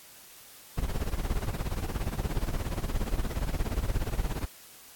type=noise with tremolo; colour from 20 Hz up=brown; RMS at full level=-26 dBFS; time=0.77-4.46 s; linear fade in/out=10 ms; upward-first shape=triangle; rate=17 Hz; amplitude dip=95%; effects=white hiss -51 dBFS RMS until 4.95 s + AAC 64 kbps